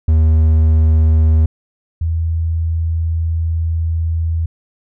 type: tone pair in turn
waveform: triangle / sine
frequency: 79 / 82.05 Hz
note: D#2 / E2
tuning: +27 / -8 cents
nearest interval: minor second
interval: 65 cents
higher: second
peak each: -6 / -14 dBFS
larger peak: first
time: 0.08-1.46 / 2.01-4.46 s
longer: second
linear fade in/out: 5 ms
effects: none